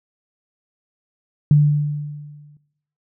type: tone with exponential decay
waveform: sine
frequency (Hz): 147.5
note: D3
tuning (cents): +8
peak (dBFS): -7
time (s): 1.51-2.57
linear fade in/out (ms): 2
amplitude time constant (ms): 230
effects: noise-tail reverb RT60 0.8 s tail -17 dB re dry